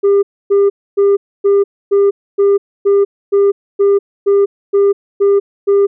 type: tone bursts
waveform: sine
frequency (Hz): 400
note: G4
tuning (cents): +35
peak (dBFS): -4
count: 13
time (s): 0.03-5.87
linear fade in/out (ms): 20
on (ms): 200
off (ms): 270
effects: tanh soft clip ceiling -6 dBFS